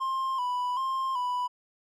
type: tone with vibrato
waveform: triangle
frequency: 1023 Hz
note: C6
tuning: 39 cents flat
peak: -25 dBFS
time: 0-1.48 s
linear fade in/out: 20 ms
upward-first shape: square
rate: 1.3 Hz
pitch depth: 59 cents each way
effects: none